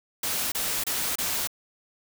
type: noise bursts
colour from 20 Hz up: white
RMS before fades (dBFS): -28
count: 4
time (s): 0.23-1.474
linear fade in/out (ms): 5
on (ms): 290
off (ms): 28
effects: none